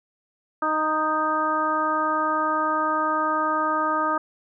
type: harmonic tone with a mistuned harmonic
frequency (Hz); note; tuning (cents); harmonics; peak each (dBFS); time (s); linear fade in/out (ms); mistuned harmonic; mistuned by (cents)
310; D#4; -6; 1 / 2 / 3 / 4 / 5; -30 / -29 / -27 / -23 / -31; 0.62-4.18; 5; 5; +22
effects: none